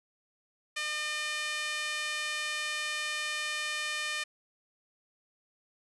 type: tone with high-pass filter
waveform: sawtooth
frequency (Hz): 605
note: D#5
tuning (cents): -49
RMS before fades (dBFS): -34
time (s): 0.76-4.24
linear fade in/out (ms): 10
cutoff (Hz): 2000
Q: 1.7
effects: resampled to 24000 Hz